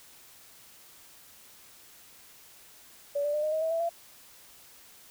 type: tone with pitch steps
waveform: sine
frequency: 572 / 586 / 600.4 / 615.2 / 630.3 / 645.8 / 661.6 / 677.9 Hz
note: D5 / D5 / D5 / D#5 / D#5 / E5 / E5 / E5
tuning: -46 / -4 / +38 / -20 / +22 / -36 / +6 / +48 cents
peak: -26 dBFS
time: 3.15-3.894 s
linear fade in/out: 10 ms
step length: 93 ms
effects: white hiss -54 dBFS RMS until 5.1 s